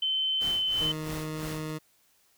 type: tone with pitch glide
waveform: sine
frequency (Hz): 3072 to 3054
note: G7 to G7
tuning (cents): -36 to -46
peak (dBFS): -25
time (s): 0.02-0.92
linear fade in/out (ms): 5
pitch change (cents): -10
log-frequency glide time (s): 0.49-0.6
type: noise with tremolo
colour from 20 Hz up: pink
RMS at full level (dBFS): -39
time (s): 0.4-1.72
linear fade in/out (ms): 20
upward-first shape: sine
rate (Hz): 3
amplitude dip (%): 85
type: tone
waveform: 20% pulse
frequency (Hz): 155.56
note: D#3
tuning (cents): 0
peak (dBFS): -28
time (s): 0.8-1.79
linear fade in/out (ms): 20
effects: white hiss -66 dBFS RMS until 2.37 s

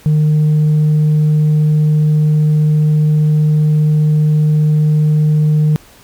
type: tone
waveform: sine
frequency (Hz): 152.5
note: D#3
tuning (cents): -34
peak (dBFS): -6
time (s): 0.06-5.76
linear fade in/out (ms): 0
effects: tanh soft clip ceiling -7 dBFS + pink hiss -43 dBFS RMS until 6.03 s

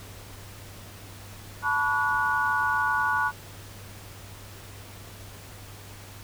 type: tone cluster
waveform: sine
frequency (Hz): 874 / 985 / 1132 / 1460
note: A5 / B5 / C#6 / F#6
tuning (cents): -12 / -5 / +36 / -24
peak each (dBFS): -29 / -30 / -29 / -25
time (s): 1.62-3.32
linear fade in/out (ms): 50
effects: added 99 Hz sine -45 dBFS peak until 6.23 s + pink hiss -46 dBFS RMS until 6.23 s

